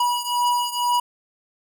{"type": "beating tone pair", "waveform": "square", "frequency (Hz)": [970, 972.1], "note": ["B5", "B5"], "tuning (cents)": [-31, -28], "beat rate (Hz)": 2.1, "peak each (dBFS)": [-22, -25], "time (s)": [0, 1], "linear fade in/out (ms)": 5, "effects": []}